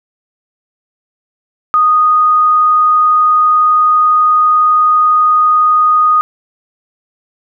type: tone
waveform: sine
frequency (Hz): 1239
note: D#6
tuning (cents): -8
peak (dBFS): -6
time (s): 1.74-6.21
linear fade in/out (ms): 0
effects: none